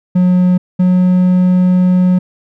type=tone pair in turn; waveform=triangle; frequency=181 / 182.01 Hz; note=F#3 / F#3; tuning=-38 / -28 cents; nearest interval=unison; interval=10 cents; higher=second; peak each=-5 dBFS; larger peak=neither; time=0.15-0.58 / 0.79-2.19 s; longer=second; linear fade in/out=10 ms; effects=none